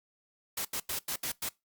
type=noise bursts at uneven times; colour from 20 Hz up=white; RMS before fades=-34 dBFS; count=6; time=0.57-0.65 / 0.73-0.8 / 0.89-0.99 / 1.08-1.16 / 1.23-1.32 / 1.42-1.49 s; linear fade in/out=5 ms; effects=noise-tail reverb RT60 0.2 s tail -22 dB re dry + Opus 48 kbps